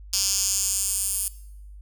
10% pulse tone with high-pass filter sweep, 196 Hz, G3, in tune, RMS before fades -25 dBFS, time 0.13-1.28 s, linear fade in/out 2 ms, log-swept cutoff 5500 to 10000 Hz, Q 2.5, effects noise-tail reverb RT60 0.8 s tail -18 dB re dry + added 50 Hz sine -40 dBFS peak until 1.81 s

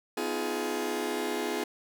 sawtooth chord, F half-diminished seventh, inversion second, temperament just, 251.4 / 314.3 / 349.2 / 419.1 Hz, Cb4 / Eb4 / F4 / Ab4, +31 / +18 / 0 / +16 cents, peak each -33 / -33 / -31 / -29 dBFS, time 0.17-1.64 s, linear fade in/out 5 ms, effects none

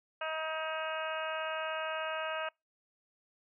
harmonic tone, 316.6 Hz, D#4, 30 cents sharp, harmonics 2 / 3 / 4 / 5 / 6 / 7 / 8 / 9, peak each -38 / -42 / -40 / -41 / -51 / -51 / -44 / -45 dBFS, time 0.21-2.49 s, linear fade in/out 5 ms, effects noise-tail reverb RT60 0.2 s tail -26 dB re dry

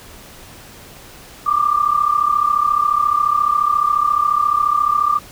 sine tone pair together, 1170 / 1204.3 Hz, D6 / D6, -7 / +43 cents, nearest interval minor second, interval 50 cents, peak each -16 dBFS, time 1.46-5.19 s, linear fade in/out 10 ms, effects pink hiss -40 dBFS RMS until 5.31 s

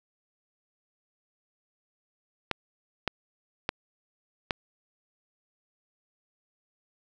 clicks, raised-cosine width 0.3 ms, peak -10 dBFS, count 4, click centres 2.513 / 3.077 / 3.691 / 4.508 s, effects none

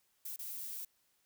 violet noise with dropouts, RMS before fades -43 dBFS, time 0.25-0.85 s, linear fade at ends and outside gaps 5 ms, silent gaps 0.362-0.39 s, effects white hiss -75 dBFS RMS until 1.25 s

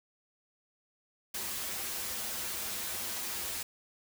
white noise with comb filter, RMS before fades -37 dBFS, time 1.34-3.63 s, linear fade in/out 5 ms, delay 6.9 ms, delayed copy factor -0.8, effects none

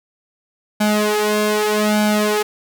sawtooth tone with flanger, 211.2 Hz, G#3, 29 cents sharp, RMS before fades -17 dBFS, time 0.8-2.43 s, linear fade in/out 10 ms, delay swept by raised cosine 1.3 to 2.9 ms, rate 0.82 Hz, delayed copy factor +0.95, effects none

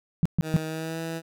sine tone bursts, 164.81 Hz, E3, in tune, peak -16 dBFS, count 3, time 0.23-0.565 s, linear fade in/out 0 ms, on 25 ms, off 130 ms
15% pulse tone with pitch glide, 157.9 to 163.94 Hz, D#3 to E3, +26 to -9 cents, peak -24 dBFS, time 0.42-1.22 s, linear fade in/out 50 ms, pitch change +65 cents, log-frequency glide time 0.67-1 s
effects none

